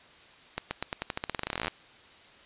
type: accelerating click train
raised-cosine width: 0.3 ms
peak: -14 dBFS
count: 24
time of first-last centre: 0.58-1.681 s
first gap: 130 ms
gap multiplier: 0.89
effects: white hiss -54 dBFS RMS until 2.45 s + resampled to 8000 Hz